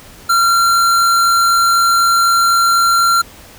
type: tone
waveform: square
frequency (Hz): 1372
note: F6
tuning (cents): -31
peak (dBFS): -10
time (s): 0.29-3.22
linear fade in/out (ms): 10
effects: pink hiss -39 dBFS RMS until 3.58 s